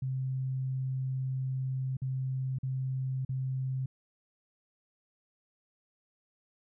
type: tone with dropouts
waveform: sine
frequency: 131.2 Hz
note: C3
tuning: 5 cents sharp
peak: -30 dBFS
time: 0.02-3.86 s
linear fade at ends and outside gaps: 5 ms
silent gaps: 1.969-2.018 / 2.586-2.631 / 3.25-3.291 s
effects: none